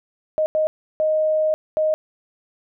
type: tone bursts at uneven times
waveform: sine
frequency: 622 Hz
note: D#5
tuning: 1 cent flat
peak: -16 dBFS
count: 4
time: 0.38-0.46 / 0.55-0.67 / 1-1.54 / 1.77-1.94 s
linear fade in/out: 0 ms
effects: none